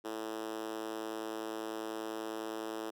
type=tone with high-pass filter; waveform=5% pulse; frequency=110.1 Hz; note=A2; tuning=2 cents sharp; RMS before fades=-40 dBFS; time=0.04-2.91 s; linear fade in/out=20 ms; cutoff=350 Hz; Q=3.3; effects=none